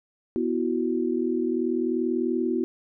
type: chord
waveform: sine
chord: B suspended fourth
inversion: none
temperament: equal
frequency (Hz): 246.9 / 329.6 / 370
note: B3 / E4 / F#4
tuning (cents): 0 / 0 / 0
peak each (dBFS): -27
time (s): 0.36-2.64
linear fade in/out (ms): 0
effects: none